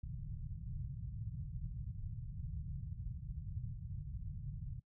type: low-pass noise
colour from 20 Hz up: white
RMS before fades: -44 dBFS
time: 0.03-4.8 s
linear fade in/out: 5 ms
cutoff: 150 Hz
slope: 48 dB/octave
effects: noise-tail reverb RT60 0.1 s tail -20 dB re dry